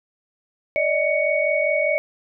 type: tone cluster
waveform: sine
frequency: 583 / 628 / 2234 Hz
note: D5 / D#5 / C#7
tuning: -13 / +16 / +13 cents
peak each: -22 dBFS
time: 0.76-1.98 s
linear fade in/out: 0 ms
effects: none